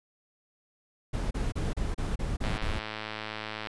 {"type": "noise bursts", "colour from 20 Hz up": "brown", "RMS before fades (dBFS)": -30, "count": 8, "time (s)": [1.13, 2.794], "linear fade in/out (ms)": 10, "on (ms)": 180, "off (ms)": 32}
{"type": "click train", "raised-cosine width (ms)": 0.3, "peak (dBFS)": -19, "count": 134, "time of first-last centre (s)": [2.44, 3.671], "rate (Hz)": 108}
{"effects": ["resampled to 24000 Hz"]}